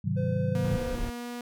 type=chord; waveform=sine; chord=Ab dominant seventh; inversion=none; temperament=equal with one note detuned; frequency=103.83 / 130.81 / 155.56 / 186.5 Hz; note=Ab2 / C3 / Eb3 / Gb3; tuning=0 / 0 / 0 / +14 cents; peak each=-31 dBFS; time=0.04-0.77 s; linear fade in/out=10 ms
type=tone; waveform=triangle; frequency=510 Hz; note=C5; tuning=44 cents flat; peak=-30 dBFS; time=0.16-0.96 s; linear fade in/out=20 ms
type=tone with pitch glide; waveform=sawtooth; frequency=239.1 to 241.3 Hz; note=A#3 to B3; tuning=+44 to -40 cents; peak=-31 dBFS; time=0.55-1.41 s; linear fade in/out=2 ms; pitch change=+16 cents; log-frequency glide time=1.05-1.29 s
type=noise; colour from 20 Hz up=brown; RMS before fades=-33 dBFS; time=0.64-1.1 s; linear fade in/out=5 ms
effects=none

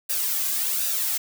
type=noise with flanger; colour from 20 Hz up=blue; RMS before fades=-25 dBFS; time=0.09-1.18 s; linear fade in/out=10 ms; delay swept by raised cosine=0.92 to 2.22 ms; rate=1.3 Hz; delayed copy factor=-0.6; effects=none

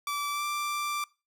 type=tone with pitch glide; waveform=sawtooth; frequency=1159 to 1177.2 Hz; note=D6 to D6; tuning=-23 to +4 cents; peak=-26 dBFS; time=0.07-1.04 s; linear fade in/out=2 ms; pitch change=+27 cents; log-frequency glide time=0.31-0.44 s; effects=noise-tail reverb RT60 0.3 s tail -23 dB re dry

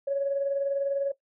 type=tone pair together; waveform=sine; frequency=554.4 / 574.4 Hz; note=C#5 / D5; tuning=0 / -39 cents; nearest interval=minor second; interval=61 cents; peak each=-24 / -34 dBFS; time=0.07-1.12 s; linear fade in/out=10 ms; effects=noise-tail reverb RT60 0.1 s tail -17 dB re dry + tanh soft clip ceiling -18 dBFS

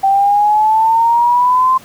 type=exponential sweep; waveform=sine; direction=up; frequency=775 to 1046.5 Hz; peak=-8 dBFS; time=0.03-1.78 s; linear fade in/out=10 ms; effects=pink hiss -40 dBFS RMS until 1.84 s + high-pass 80 Hz 12 dB/octave

